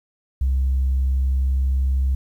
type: tone with pitch glide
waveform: sine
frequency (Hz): 66 to 66.38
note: C2 to C2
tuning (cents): +16 to +26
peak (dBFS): -15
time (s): 0.41-2.15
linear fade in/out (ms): 5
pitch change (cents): +10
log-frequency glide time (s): 1.12-1.58
effects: tanh soft clip ceiling -14 dBFS + 9-bit